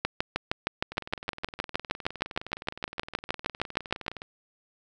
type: two click trains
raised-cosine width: 0.3 ms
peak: -9 / -22 dBFS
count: 27 / 65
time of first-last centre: 0.05-4.081 / 0.92-4.219 s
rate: 6.45 / 19.4 Hz
effects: none